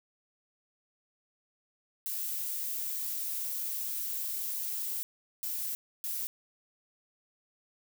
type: noise bursts at uneven times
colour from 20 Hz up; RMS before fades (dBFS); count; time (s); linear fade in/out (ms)
violet; -35; 3; 2.06-5.03 / 5.43-5.75 / 6.04-6.27; 0
effects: none